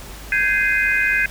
sine chord, Ab major seventh, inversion third, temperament just, 1557.4 / 1661.2 / 2077 / 2492 Hz, G6 / Ab6 / C7 / Eb7, -12 / 0 / -13 / +2 cents, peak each -21 dBFS, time 0.32-1.26 s, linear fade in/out 2 ms, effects added 50 Hz sine -36 dBFS peak until 1.3 s + pink hiss -38 dBFS RMS until 1.3 s

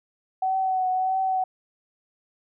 sine tone with vibrato, 752 Hz, F#5, 28 cents sharp, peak -21 dBFS, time 0.42-1.44 s, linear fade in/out 5 ms, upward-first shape triangle, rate 1.6 Hz, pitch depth 30 cents each way, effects none

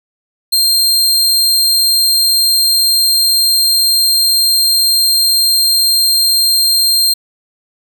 sawtooth tone, 4186 Hz, C8, in tune, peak -6 dBFS, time 0.52-7.14 s, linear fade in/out 10 ms, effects none

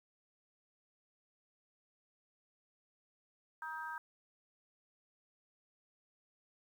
harmonic tone, 315.9 Hz, D#4, 26 cents sharp, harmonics 3 / 4 / 5, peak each -44 / -47 / -44 dBFS, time 3.62-3.98 s, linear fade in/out 2 ms, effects 11-bit

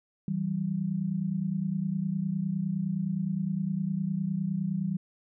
sine tone pair together, 162.5 / 192.24 Hz, E3 / G3, -24 / -34 cents, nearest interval minor third, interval 290 cents, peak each -31 / -29 dBFS, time 0.28-4.97 s, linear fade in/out 2 ms, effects none

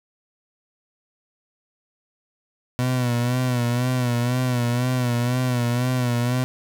30% pulse tone with vibrato, 123.47 Hz, B2, in tune, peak -17 dBFS, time 2.79-6.44 s, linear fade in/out 0 ms, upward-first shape sine, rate 2 Hz, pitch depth 59 cents each way, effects none

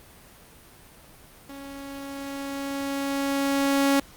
sawtooth tone with level ramp, 277.1 Hz, C#4, 1 cent flat, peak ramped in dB -35 to -14 dBFS, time 1.49-4 s, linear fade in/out 5 ms, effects pink hiss -50 dBFS RMS until 4.16 s + Opus 32 kbps

